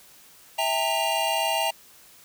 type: tone cluster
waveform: square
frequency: 654 / 802 / 909 / 2808 Hz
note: E5 / G5 / A#5 / F7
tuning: -14 / +39 / -44 / +9 cents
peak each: -29 dBFS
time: 0.58-1.71 s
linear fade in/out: 10 ms
effects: white hiss -52 dBFS RMS until 2.24 s